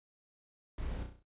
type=noise with echo; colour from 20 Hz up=brown; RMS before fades=-40 dBFS; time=0.78-1.03 s; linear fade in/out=2 ms; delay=33 ms; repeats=6; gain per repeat=-5 dB; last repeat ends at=1.228 s; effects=noise-tail reverb RT60 0.1 s tail -20 dB re dry + resampled to 8000 Hz